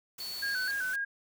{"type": "noise", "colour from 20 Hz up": "white", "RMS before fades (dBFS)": -45, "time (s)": [0.18, 0.96], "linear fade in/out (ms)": 5}
{"type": "tone", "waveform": "triangle", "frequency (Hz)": 4435, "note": "C#8", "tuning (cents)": 0, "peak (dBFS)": -36, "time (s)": [0.2, 0.71], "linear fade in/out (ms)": 2}
{"type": "tone with vibrato", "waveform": "sine", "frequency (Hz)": 1568, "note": "G6", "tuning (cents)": 0, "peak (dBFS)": -30, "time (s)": [0.42, 1.05], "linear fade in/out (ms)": 10, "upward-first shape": "square", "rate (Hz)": 3.9, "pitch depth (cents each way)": 63}
{"effects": []}